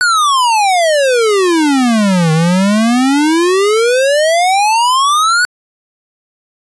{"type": "exponential two-way sweep", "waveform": "square", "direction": "down then up", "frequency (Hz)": [1495, 155.56, 1495], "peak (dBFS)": -9, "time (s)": [0.01, 5.45], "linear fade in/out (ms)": 0, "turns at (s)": 2.32, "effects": ["resampled to 24000 Hz"]}